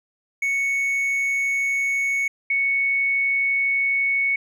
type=tone pair in turn; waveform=triangle / sine; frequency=2217 / 2217 Hz; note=C#7 / C#7; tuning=0 / 0 cents; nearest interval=unison; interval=0 cents; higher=neither; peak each=-18 / -18 dBFS; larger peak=neither; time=0.42-2.28 / 2.5-4.36 s; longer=neither; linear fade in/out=5 ms; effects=none